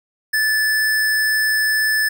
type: tone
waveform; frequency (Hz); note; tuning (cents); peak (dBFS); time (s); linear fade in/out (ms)
square; 1743; A6; -17; -16; 0.33-2.09; 10
effects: none